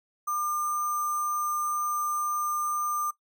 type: tone with sample-and-hold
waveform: sine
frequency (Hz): 1199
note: D6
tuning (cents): +36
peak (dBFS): -26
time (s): 0.27-3.11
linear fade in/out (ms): 10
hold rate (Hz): 7350
effects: noise-tail reverb RT60 0.1 s tail -20 dB re dry